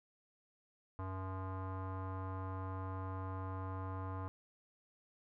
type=tone with low-pass filter; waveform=square; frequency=94.5 Hz; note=F#2; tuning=37 cents sharp; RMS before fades=-42 dBFS; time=0.99-4.28 s; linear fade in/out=0 ms; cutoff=1100 Hz; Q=4.3; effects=none